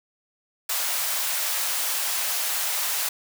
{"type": "high-pass noise", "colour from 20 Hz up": "white", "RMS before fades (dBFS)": -26, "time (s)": [0.69, 3.09], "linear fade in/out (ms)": 5, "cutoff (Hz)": 600, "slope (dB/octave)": 24, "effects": []}